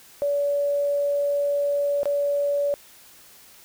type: tone with dropouts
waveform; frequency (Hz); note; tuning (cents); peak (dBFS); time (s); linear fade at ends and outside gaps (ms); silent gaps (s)
sine; 572; D5; -46; -20; 0.22-2.74; 0; 2.032-2.056
effects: white hiss -50 dBFS RMS until 3.64 s